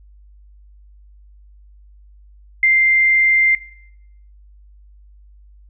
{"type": "tone", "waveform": "sine", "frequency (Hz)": 2093, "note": "C7", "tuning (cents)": 0, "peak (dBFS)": -10, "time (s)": [2.63, 3.55], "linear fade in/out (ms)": 2, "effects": ["noise-tail reverb RT60 0.8 s tail -21 dB re dry", "added 50 Hz sine -43 dBFS peak until 5.69 s"]}